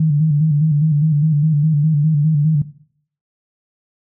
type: tone with vibrato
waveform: sine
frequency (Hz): 151.6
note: D#3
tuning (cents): -45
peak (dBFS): -11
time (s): 0-2.62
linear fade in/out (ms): 5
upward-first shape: square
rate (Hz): 4.9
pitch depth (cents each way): 68
effects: noise-tail reverb RT60 0.6 s tail -17 dB re dry